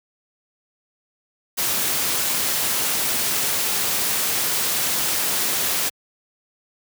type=noise; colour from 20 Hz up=white; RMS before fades=-22 dBFS; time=1.57-5.9 s; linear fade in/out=20 ms; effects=high-pass 100 Hz 12 dB/octave